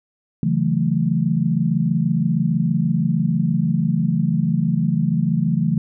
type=chord; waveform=sine; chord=F# minor seventh; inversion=second; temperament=equal; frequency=138.59 / 164.81 / 185 / 220 Hz; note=C#3 / E3 / F#3 / A3; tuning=0 / 0 / 0 / 0 cents; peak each=-23 / -19 / -24 / -22 dBFS; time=0.43-5.78 s; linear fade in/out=2 ms; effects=none